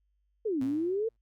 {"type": "exponential two-way sweep", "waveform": "sine", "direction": "down then up", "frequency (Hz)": [466.2, 255.5, 466.2], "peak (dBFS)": -27, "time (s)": [0.45, 1.09], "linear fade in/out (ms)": 10, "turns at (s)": 0.62}
{"type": "tone with exponential decay", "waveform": "sawtooth", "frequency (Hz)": 115.5, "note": "A#2", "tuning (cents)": -16, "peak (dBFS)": -37, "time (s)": [0.61, 1.17], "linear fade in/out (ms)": 5, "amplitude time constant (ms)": 120}
{"effects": ["added 50 Hz sine -70 dBFS peak until 1.21 s"]}